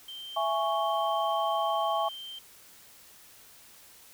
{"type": "tone", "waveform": "sine", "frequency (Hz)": 3136, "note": "G7", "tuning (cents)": 0, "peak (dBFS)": -39, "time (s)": [0.08, 2.39], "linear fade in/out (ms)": 5}
{"type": "chord", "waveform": "sine", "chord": "C# minor", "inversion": "first", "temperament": "just", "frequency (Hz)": [665.2, 831.5, 1108.7], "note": ["E5", "G#5", "C#6"], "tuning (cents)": [16, 2, 0], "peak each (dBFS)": -30, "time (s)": [0.36, 2.09], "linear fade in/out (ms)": 10}
{"effects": ["white hiss -54 dBFS RMS until 4.13 s"]}